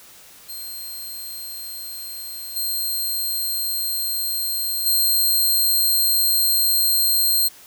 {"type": "tone with level steps", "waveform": "5% pulse", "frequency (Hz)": 4186, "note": "C8", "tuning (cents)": 0, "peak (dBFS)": [-24, -15, -9], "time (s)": [0.48, 7.49], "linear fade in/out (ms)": 20, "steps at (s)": [2.56, 4.86], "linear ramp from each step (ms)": 5, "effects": ["white hiss -46 dBFS RMS until 7.66 s"]}